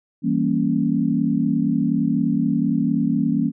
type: chord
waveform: sine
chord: E diminished seventh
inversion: none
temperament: equal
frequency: 164.81 / 196 / 233.1 / 277.2 Hz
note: E3 / G3 / Bb3 / Db4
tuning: 0 / 0 / 0 / 0 cents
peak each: -24 / -24 / -21 / -22 dBFS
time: 0.22-3.52 s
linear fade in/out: 50 ms
effects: none